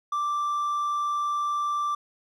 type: tone with hard clipping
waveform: triangle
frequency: 1174.7 Hz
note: D6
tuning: in tune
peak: -25 dBFS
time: 0.12-1.95 s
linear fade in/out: 5 ms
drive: 5 dB
effects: none